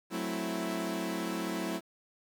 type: chord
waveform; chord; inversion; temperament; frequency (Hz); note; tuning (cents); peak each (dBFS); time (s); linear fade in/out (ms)
sawtooth; F# half-diminished seventh; none; equal; 185 / 220 / 261.6 / 329.6; F#3 / A3 / C4 / E4; 0 / 0 / 0 / 0; -34 / -35 / -37 / -32; 0.1-1.81; 50
effects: 10-bit